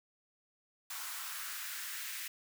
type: noise with high-pass filter sweep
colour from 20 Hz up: white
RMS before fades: -42 dBFS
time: 0.9-2.28 s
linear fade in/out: 5 ms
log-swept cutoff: 1100 to 1900 Hz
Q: 2.2
effects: none